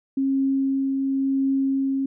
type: tone with tremolo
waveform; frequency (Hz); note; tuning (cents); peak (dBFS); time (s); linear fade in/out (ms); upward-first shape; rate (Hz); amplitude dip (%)
sine; 270.4; C#4; -43; -18; 0.17-2.06; 5; triangle; 0.94; 30
effects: none